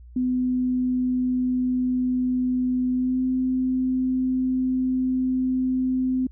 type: tone with pitch glide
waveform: sine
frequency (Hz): 252.4 to 257.1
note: B3 to C4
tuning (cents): +38 to -30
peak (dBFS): -20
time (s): 0.16-6.27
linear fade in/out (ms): 5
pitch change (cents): +32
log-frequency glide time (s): 2.94-3.23
effects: added 60 Hz sine -42 dBFS peak until 6.31 s